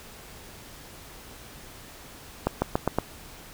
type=accelerating click train; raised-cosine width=1 ms; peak=-8 dBFS; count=5; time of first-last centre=2.47-2.986 s; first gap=150 ms; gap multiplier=0.9; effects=pink hiss -46 dBFS RMS until 3.53 s